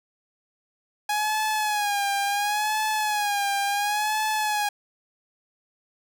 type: tone with vibrato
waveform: sawtooth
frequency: 830.6 Hz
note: G#5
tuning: in tune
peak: -19 dBFS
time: 1.09-4.69 s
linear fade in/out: 5 ms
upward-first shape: sine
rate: 0.71 Hz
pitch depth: 68 cents each way
effects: none